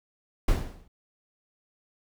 brown noise with exponential decay, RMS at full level -19 dBFS, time 0.48-0.88 s, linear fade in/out 5 ms, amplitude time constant 86 ms, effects none

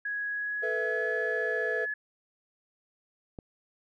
sine tone with pitch glide, 1665 to 1704.9 Hz, G#6 to G#6, +4 to +45 cents, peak -30 dBFS, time 0.05-1.94 s, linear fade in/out 5 ms, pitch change +41 cents, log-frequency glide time 0.29-1.07 s
triangle chord, A suspended second, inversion none, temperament just, 440 / 495 / 660 Hz, A4 / B4 / E5, 0 / +4 / +2 cents, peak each -31 / -32 / -34 dBFS, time 0.62-1.86 s, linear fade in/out 20 ms
click, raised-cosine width 2 ms, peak -27 dBFS, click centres 3.388 s
effects none

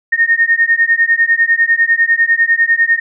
sine beating tone pair, 1838 / 1848 Hz, A#6 / A#6, -25 / -16 cents, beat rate 10 Hz, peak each -12 dBFS, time 0.12-3 s, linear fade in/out 10 ms, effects none

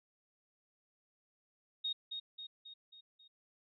sine tone with echo, 3729 Hz, A#7, in tune, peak -34 dBFS, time 1.84-1.93 s, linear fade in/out 10 ms, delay 270 ms, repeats 5, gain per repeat -5 dB, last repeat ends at 3.28 s, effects none

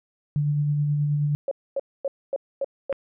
sine tone with tremolo, 146.83 Hz, D3, in tune, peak -19 dBFS, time 0.36-1.35 s, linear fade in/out 0 ms, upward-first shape sine, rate 9.4 Hz, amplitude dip 25%
sine tone bursts, 550 Hz, C#5, 14 cents flat, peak -22 dBFS, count 6, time 1.48-2.928 s, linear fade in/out 2 ms, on 33 ms, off 250 ms
click, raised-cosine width 0.5 ms, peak -17 dBFS, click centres 2.927 s
effects none

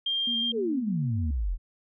sine tone, 3195 Hz, G7, 32 cents sharp, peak -25 dBFS, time 0.06-0.52 s, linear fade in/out 5 ms
sine tone with vibrato, 233.1 Hz, A#3, in tune, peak -33 dBFS, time 0.27-1.31 s, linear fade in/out 5 ms, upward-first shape square, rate 6.6 Hz, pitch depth 30 cents each way
sine exponential sweep, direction down, 493.9 to 37.21 Hz, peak -25 dBFS, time 0.52-1.58 s, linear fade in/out 50 ms
effects none

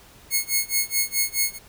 5% pulse tone with tremolo, 2180 Hz, C#7, 29 cents flat, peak -8 dBFS, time 0.3-1.59 s, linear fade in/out 50 ms, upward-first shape sine, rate 4.7 Hz, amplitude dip 95%, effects pink hiss -50 dBFS RMS until 1.68 s

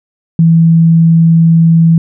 sine tone, 164.81 Hz, E3, in tune, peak -3 dBFS, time 0.39-1.98 s, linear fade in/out 2 ms, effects none

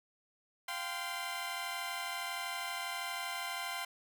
15% pulse chord, F suspended second, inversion none, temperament equal with one note detuned, 698.5 / 784 / 1031.5 Hz, F5 / G5 / C6, 0 / 0 / -25 cents, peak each -36 / -36 / -34 dBFS, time 0.68-3.85 s, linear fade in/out 5 ms, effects none

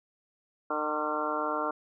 harmonic tone with a mistuned harmonic, 152 Hz, D#3, 40 cents flat, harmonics 2 / 3 / 4 / 5 / 6 / 7 / 8 / 9, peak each -37 / -37 / -35 / -39 / -37 / -36 / -37 / -34 dBFS, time 0.7-1.71 s, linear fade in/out 5 ms, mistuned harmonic 8, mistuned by -63 cents, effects none

